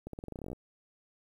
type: accelerating click train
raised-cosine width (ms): 2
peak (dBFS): -27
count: 15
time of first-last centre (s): 0.07-0.531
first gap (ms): 63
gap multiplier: 0.89
effects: 10-bit